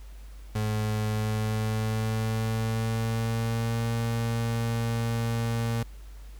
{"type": "tone with pitch glide", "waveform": "35% pulse", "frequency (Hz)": [107.3, 115.67], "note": ["A2", "A#2"], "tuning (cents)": [-43, -13], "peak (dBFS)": -24, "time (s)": [0.55, 5.83], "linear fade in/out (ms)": 5, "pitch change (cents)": 130, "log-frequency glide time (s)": [1.03, 3.89], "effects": ["added 50 Hz sine -41 dBFS peak until 6.39 s", "pink hiss -57 dBFS RMS until 6.39 s"]}